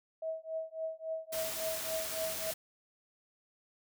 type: tone with tremolo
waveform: sine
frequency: 643 Hz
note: E5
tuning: 43 cents flat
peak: -32 dBFS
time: 0.22-2.51 s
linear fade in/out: 5 ms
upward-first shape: triangle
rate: 3.6 Hz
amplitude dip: 100%
type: noise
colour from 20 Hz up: white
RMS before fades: -39 dBFS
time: 1.32-2.54 s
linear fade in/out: 10 ms
effects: none